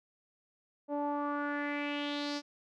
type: tone with low-pass filter sweep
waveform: sawtooth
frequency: 290 Hz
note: D4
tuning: 22 cents flat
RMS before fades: -35 dBFS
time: 0.88-2.42 s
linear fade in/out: 50 ms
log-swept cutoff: 690 to 5300 Hz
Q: 3.9
effects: none